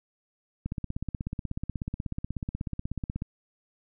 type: click train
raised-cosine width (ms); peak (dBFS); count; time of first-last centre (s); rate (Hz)
5; -19; 43; 0.66-3.221; 16.4
effects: none